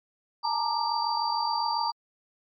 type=tone cluster; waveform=sine; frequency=849 / 888 / 935 / 1187 / 4660 Hz; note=G#5 / A5 / A#5 / D6 / D8; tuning=+38 / +16 / +5 / +18 / -14 cents; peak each=-34 / -32 / -28 / -34 / -32 dBFS; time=0.43-1.92 s; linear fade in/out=20 ms; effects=MP3 48 kbps